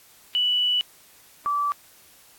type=tone pair in turn; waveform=sine; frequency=2960 / 1158.8 Hz; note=F#7 / D6; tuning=0 / -24 cents; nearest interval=octave + major third; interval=1624 cents; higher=first; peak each=-19 / -21 dBFS; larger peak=first; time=0.35-0.81 / 1.46-1.72 s; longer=first; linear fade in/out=0 ms; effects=white hiss -53 dBFS RMS until 2.38 s + AAC 64 kbps

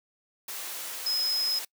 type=tone in noise; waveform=sine; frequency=5110 Hz; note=D#8; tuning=45 cents sharp; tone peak=-25 dBFS; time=1.06-1.59 s; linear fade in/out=5 ms; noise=white; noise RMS=-37 dBFS; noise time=0.48-1.65 s; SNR=+9 dB; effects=noise-tail reverb RT60 0.1 s tail -24 dB re dry + high-pass 400 Hz 12 dB/octave

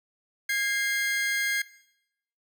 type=tone pair together; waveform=40% pulse; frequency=1633.1 / 2100 Hz; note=G#6 / C7; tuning=-30 / +6 cents; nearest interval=major third; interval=436 cents; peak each=-27 dBFS; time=0.49-1.62 s; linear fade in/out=5 ms; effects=noise-tail reverb RT60 0.8 s tail -19 dB re dry

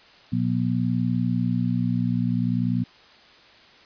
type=harmonic tone; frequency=60.4 Hz; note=B1; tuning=38 cents flat; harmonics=2 / 3 / 4; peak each=-25 / -25 / -25 dBFS; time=0.32-2.84 s; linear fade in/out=10 ms; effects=white hiss -51 dBFS RMS until 3.85 s + resampled to 11025 Hz

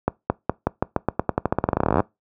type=accelerating click train; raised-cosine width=1 ms; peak=-4 dBFS; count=29; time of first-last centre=0.08-2.003 s; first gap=220 ms; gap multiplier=0.89; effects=noise-tail reverb RT60 0.2 s tail -23 dB re dry + high-pass 60 Hz 12 dB/octave

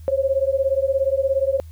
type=beating tone pair; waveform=sine; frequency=532 / 549 Hz; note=C5 / C#5; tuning=+29 / -17 cents; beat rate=17 Hz; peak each=-20 / -20 dBFS; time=0.08-1.6 s; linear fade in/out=0 ms; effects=added 80 Hz sine -36 dBFS peak until 1.71 s + white hiss -58 dBFS RMS until 1.71 s

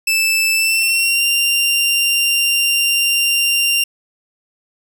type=tone with pitch glide; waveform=sawtooth; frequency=2637 to 2781 Hz; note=E7 to F7; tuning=0 to -8 cents; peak=-10 dBFS; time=0.07-3.84 s; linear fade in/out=5 ms; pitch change=+92 cents; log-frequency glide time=0.54-1.25 s; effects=none

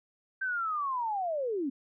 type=linear sweep; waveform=sine; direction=down; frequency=1571 to 252.4 Hz; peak=-29 dBFS; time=0.41-1.7 s; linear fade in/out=10 ms; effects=none

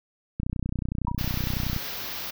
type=click train; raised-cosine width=5 ms; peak=-16 dBFS; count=43; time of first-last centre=0.4-1.764 s; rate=30.8 Hz
type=tone with exponential decay; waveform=sine; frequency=957 Hz; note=A#5; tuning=45 cents sharp; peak=-24 dBFS; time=1.07-1.17 s; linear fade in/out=2 ms; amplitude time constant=21 ms
type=band-stop noise; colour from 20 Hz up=white; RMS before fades=-34 dBFS; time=1.18-2.31 s; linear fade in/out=10 ms; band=5900 to 13000 Hz; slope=48 dB/octave
effects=none

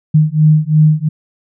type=beating tone pair; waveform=sine; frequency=152.7 / 155.6 Hz; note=D#3 / D#3; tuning=-32 / 0 cents; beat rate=2.9 Hz; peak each=-10 dBFS; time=0.14-1.09 s; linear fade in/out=10 ms; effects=none

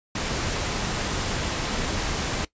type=noise; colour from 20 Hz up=pink; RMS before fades=-27 dBFS; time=0.15-2.45 s; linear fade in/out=5 ms; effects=noise-tail reverb RT60 0.1 s tail -19 dB re dry + resampled to 16000 Hz

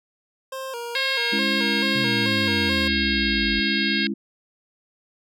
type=tone with vibrato; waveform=25% pulse; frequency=500 Hz; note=B4; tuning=21 cents sharp; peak=-26 dBFS; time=0.52-2.88 s; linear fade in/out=5 ms; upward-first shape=square; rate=2.3 Hz; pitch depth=98 cents each way
type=harmonic tone; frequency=540 Hz; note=C#5; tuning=45 cents flat; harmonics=3 / 4 / 5 / 6 / 7 / 8 / 9; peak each=-27 / -28 / -29 / -30 / -30 / -31 / -32 dBFS; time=0.95-4.07 s; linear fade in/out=2 ms
type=chord; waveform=sine; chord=C# minor; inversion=second; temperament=just; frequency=207.9 / 277.2 / 332.6 Hz; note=G#3 / C#4 / E4; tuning=+2 / 0 / +16 cents; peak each=-26 / -30 / -29 dBFS; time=1.32-4.14 s; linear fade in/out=10 ms
type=exponential sweep; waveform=sine; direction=down; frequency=134.2 to 51 Hz; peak=-29 dBFS; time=1.95-3.6 s; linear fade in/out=5 ms
effects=none

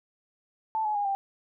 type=tone with pitch steps; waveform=sine; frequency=880 / 848.1 / 817.3 / 787.6 Hz; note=A5 / G#5 / G#5 / G5; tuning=0 / +36 / -28 / +8 cents; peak=-25 dBFS; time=0.75-1.15 s; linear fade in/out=0 ms; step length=100 ms; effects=none

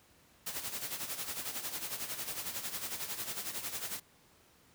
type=noise with tremolo; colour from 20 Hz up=white; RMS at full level=-37 dBFS; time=0.46-4 s; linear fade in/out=10 ms; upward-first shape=sine; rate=11 Hz; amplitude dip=65%; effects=pink hiss -64 dBFS RMS until 4.74 s + high-pass 60 Hz 12 dB/octave

